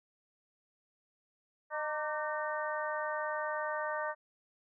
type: harmonic tone with a mistuned harmonic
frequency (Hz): 305.5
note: D#4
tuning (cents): -32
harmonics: 2 / 3 / 4 / 5 / 6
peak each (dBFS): -37 / -39 / -40 / -41 / -42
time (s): 1.7-4.15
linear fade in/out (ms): 50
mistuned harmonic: 4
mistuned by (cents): -64
effects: none